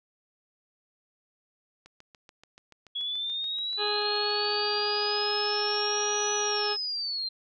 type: click train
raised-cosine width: 0.2 ms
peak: -33 dBFS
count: 28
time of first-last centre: 1.86-5.745 s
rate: 6.95 Hz
type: linear two-way sweep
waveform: sine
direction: up then down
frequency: 3343 to 5920 to 4119 Hz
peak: -29 dBFS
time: 2.95-7.29 s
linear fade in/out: 10 ms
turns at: 6.34 s
type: harmonic tone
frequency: 415.9 Hz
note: G#4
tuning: 2 cents sharp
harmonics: 1 / 2 / 3 / 4 / 6 / 7 / 8 / 9 / 10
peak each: -31 / -34 / -36 / -37 / -39 / -39 / -40 / -41 / -41 dBFS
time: 3.77-6.77 s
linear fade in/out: 50 ms
effects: none